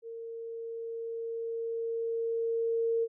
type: tone with level ramp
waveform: sine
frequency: 458.4 Hz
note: A#4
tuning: 29 cents flat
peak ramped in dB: -39 to -25 dBFS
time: 0.02-3.08 s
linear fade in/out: 50 ms
effects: none